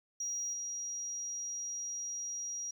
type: tone with level steps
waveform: sine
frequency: 5730 Hz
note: F8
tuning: 44 cents sharp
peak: -33 / -36 dBFS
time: 0.2-2.71 s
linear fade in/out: 5 ms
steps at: 0.53 s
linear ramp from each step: 5 ms
effects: tanh soft clip ceiling -31 dBFS + 11-bit